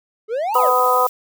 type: exponential two-way sweep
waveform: triangle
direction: up then down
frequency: 415.3 to 1000 to 415.3 Hz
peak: -17 dBFS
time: 0.28-0.72 s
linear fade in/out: 50 ms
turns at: 0.57 s
type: noise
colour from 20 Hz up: violet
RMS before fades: -30 dBFS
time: 0.54-1.09 s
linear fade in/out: 2 ms
type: harmonic tone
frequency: 250.5 Hz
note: B3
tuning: 25 cents sharp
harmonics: 2 / 3 / 4 / 5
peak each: -19 / -21 / -18 / -17 dBFS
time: 0.55-1.07 s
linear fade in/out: 5 ms
effects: none